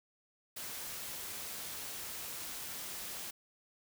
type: noise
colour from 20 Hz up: white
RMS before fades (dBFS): -43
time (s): 0.56-3.31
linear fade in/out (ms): 10
effects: none